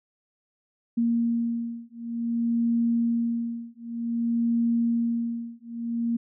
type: beating tone pair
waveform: sine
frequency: 233.1 / 233.64 Hz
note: A#3 / A#3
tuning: 0 / +4 cents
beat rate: 0.54 Hz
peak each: -26 / -26 dBFS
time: 0.97-6.17 s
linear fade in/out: 10 ms
effects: none